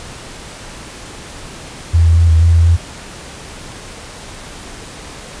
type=tone with pitch steps; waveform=sine; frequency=83.5 / 82.8 / 84.3 / 80.9 / 84.3 / 83.4 / 84.6 Hz; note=E2 / E2 / E2 / E2 / E2 / E2 / E2; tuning=+23 / +8 / +39 / -32 / +39 / +21 / +45 cents; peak=-6 dBFS; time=1.93-2.77 s; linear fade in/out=20 ms; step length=120 ms; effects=pink hiss -32 dBFS RMS until 5.4 s + resampled to 22050 Hz